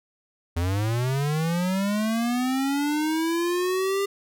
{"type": "linear sweep", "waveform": "square", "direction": "up", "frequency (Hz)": [82.2, 400.7], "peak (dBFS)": -23, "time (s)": [0.56, 4.06], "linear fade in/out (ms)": 10, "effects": []}